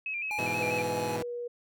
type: tone with vibrato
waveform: sine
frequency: 2474 Hz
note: D#7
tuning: 10 cents flat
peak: -31 dBFS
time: 0.06-0.82 s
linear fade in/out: 2 ms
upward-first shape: square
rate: 6.2 Hz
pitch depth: 64 cents each way
type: tone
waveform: square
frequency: 841 Hz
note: G#5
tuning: 22 cents sharp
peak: -35 dBFS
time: 0.31-1.16 s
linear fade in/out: 0 ms
type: chord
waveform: 10% pulse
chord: E major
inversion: first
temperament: equal with one note detuned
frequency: 103.47 / 123.47 / 164.81 Hz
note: G#2 / B2 / E3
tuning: -6 / 0 / 0 cents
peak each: -29 dBFS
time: 0.38-1.23 s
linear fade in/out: 10 ms
type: tone with pitch glide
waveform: sine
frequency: 493.9 to 480.9 Hz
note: B4 to B4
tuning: 0 to -46 cents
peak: -33 dBFS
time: 0.6-1.48 s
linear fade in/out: 10 ms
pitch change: -46 cents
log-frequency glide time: 0.94-1.32 s
effects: none